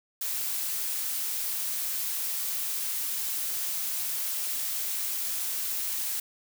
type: noise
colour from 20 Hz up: blue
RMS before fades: -31 dBFS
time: 0.21-6.2 s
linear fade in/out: 5 ms
effects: none